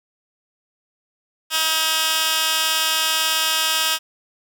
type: tone with high-pass filter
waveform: 15% pulse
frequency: 318.2 Hz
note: D#4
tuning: 39 cents sharp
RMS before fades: -20 dBFS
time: 1.5-3.99 s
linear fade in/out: 50 ms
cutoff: 2300 Hz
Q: 1
effects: none